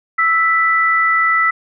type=tone pair together; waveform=sine; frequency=1318.5 / 1977.9 Hz; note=E6 / B6; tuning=0 / +2 cents; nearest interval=perfect fifth; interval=702 cents; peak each=-14 / -14 dBFS; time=0.18-1.51 s; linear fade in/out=10 ms; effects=none